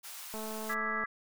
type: high-pass noise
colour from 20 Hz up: white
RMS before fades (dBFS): -45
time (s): 0.03-0.75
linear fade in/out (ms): 20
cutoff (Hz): 700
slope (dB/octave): 24
type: click train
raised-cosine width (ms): 1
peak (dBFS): -29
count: 153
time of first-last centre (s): 0.34-1.037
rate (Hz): 218
type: chord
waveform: sine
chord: E dominant seventh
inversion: third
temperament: equal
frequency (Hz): 1174.7 / 1318.5 / 1661.2 / 1975.5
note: D6 / E6 / G#6 / B6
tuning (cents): 0 / 0 / 0 / 0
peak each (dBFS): -38 / -38 / -36 / -37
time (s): 0.69-1.06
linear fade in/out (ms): 10
effects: none